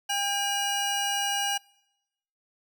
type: tone pair together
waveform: 25% pulse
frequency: 801.6 / 2888 Hz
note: G5 / F#7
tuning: +38 / -43 cents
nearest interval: octave + minor seventh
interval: 2219 cents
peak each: -25 dBFS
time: 0.09-1.58 s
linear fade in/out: 10 ms
effects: noise-tail reverb RT60 0.9 s tail -25 dB re dry